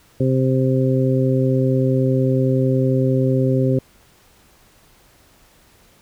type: harmonic tone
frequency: 130.81 Hz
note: C3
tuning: in tune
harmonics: 1 / 2 / 3 / 4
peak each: -17 / -20 / -22 / -23 dBFS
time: 0.2-3.79 s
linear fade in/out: 5 ms
effects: pink hiss -53 dBFS RMS until 6.01 s

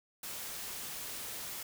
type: noise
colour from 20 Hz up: white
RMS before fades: -42 dBFS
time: 0.23-1.63 s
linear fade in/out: 5 ms
effects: none

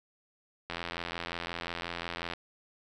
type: click train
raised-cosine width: 0.3 ms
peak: -19 dBFS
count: 141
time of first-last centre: 0.7-2.336 s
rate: 85.6 Hz
effects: none

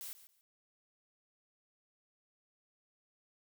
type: noise with echo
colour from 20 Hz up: blue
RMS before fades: -45 dBFS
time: 0.01-0.13 s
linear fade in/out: 0 ms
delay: 140 ms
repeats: 2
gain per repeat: -14 dB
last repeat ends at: 0.41 s
effects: none

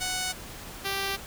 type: tone pair in turn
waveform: 5% pulse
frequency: 740 / 392 Hz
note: F#5 / G4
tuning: 0 / 0 cents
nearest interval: major seventh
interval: 1100 cents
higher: first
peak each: -17 dBFS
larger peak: neither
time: 0-0.33 / 0.84-1.17 s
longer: neither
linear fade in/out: 20 ms
effects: pink hiss -42 dBFS RMS until 1.26 s

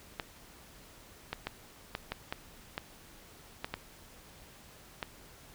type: clicks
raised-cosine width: 0.3 ms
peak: -18 dBFS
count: 10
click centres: 0.198 / 1.33 / 1.47 / 1.951 / 2.12 / 2.325 / 2.779 / 3.645 / 3.74 / 5.028 s
effects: pink hiss -55 dBFS RMS until 5.54 s

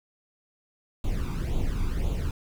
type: noise with flanger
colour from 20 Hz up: brown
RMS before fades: -27 dBFS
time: 1.04-2.31 s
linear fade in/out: 2 ms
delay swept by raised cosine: 0.28 to 0.86 ms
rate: 1.9 Hz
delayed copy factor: +0.75
effects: none

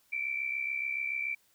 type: tone pair together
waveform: sine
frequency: 2278 / 2345 Hz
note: C#7 / D7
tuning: +47 / -3 cents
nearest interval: minor second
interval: 50 cents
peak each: -37 / -32 dBFS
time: 0.12-1.35 s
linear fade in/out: 10 ms
effects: white hiss -68 dBFS RMS until 1.54 s

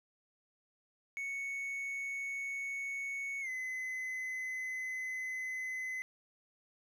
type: tone with pitch glide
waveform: triangle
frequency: 2217 to 2033 Hz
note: C#7 to B6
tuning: 0 to +50 cents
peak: -35 dBFS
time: 1.17-6.02 s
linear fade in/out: 0 ms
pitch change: -150 cents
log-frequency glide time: 3.41-3.49 s
effects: none

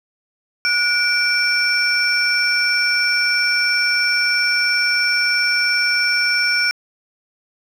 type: tone cluster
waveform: sine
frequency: 1452 / 2329 / 5430 Hz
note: F#6 / D7 / F8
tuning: -33 / -15 / -50 cents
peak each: -18 dBFS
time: 0.65-6.71 s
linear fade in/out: 0 ms
effects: tanh soft clip ceiling -9 dBFS + 8-bit

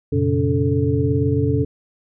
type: tone cluster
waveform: sine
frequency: 91 / 119.1 / 137.3 / 284.4 / 437.3 Hz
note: F#2 / A#2 / C#3 / C#4 / A4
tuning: -28 / +38 / -16 / +45 / -11 cents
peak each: -22 dBFS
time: 0.12-1.65 s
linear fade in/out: 10 ms
effects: none

